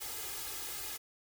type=noise with comb filter; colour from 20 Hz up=white; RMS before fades=-41 dBFS; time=0-0.98 s; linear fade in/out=20 ms; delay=2.4 ms; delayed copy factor=+0.9; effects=none